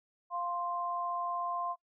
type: tone pair together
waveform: sine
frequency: 699 / 1047.3 Hz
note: F5 / C6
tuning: +1 / +1 cents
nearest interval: perfect fifth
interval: 700 cents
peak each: -37 / -34 dBFS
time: 0.3-1.76 s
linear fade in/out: 50 ms
effects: noise-tail reverb RT60 0.1 s tail -22 dB re dry